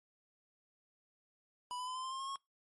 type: tone with pitch steps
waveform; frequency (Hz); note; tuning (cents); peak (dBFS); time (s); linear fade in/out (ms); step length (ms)
square; 987.8 / 1002.2 / 1016.7 / 1031.5 / 1046.5 / 1061.8 / 1077.2 / 1092.9; B5 / B5 / B5 / C6 / C6 / C6 / C#6 / C#6; 0 / +25 / +50 / -25 / 0 / +25 / -50 / -25; -40; 1.71-2.358; 0; 81
effects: noise-tail reverb RT60 0.2 s tail -25 dB re dry + MP3 48 kbps